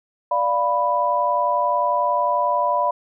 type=chord; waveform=sine; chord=B diminished; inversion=first; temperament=equal; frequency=587.3 / 698.5 / 987.8 Hz; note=D5 / F5 / B5; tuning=0 / 0 / 0 cents; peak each=-23 / -24 / -19 dBFS; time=0.31-2.91 s; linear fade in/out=5 ms; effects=none